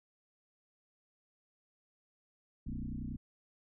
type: tone with frequency modulation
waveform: sine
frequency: 138.59 Hz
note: C#3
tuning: in tune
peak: -37 dBFS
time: 2.66-3.17 s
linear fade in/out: 10 ms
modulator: 30.7 Hz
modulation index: 4.1
effects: none